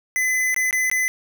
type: tone with dropouts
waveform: square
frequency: 2021 Hz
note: B6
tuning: 39 cents sharp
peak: -19 dBFS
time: 0.16-1.08 s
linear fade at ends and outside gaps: 0 ms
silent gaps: 0.544-0.563 / 0.709-0.728 / 0.899-0.914 s
effects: none